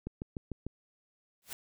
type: click train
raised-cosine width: 3 ms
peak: -24 dBFS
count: 5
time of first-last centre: 0.07-0.666 s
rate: 6.71 Hz
type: noise with exponential growth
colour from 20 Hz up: white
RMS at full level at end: -37 dBFS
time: 1.42-1.53 s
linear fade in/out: 1 ms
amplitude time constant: 22 ms
effects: none